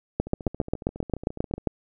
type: two click trains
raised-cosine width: 2 ms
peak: -23 / -9 dBFS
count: 20 / 12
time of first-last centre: 0.27-1.58 / 0.2-1.673 s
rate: 14.5 / 7.47 Hz
effects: none